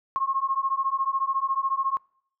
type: beating tone pair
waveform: sine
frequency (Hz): 1072 / 1086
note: C6 / C#6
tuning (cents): +42 / -36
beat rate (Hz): 14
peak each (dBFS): -26 / -26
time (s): 0.16-1.97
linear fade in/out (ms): 0
effects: noise-tail reverb RT60 0.6 s tail -24 dB re dry